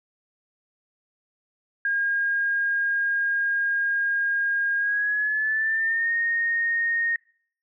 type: tone with pitch glide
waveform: sine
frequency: 1622 to 1852.5 Hz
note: G#6 to A#6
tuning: -41 to -11 cents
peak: -21 dBFS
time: 1.85-7.16 s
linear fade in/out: 2 ms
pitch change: +230 cents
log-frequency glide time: 4.77-6.13 s
effects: noise-tail reverb RT60 0.6 s tail -26 dB re dry